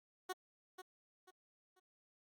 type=tone with echo; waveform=15% pulse; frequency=370 Hz; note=F#4; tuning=in tune; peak=-33 dBFS; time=0.29-0.33 s; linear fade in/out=10 ms; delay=490 ms; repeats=3; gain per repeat=-10 dB; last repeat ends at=1.8 s; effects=Opus 48 kbps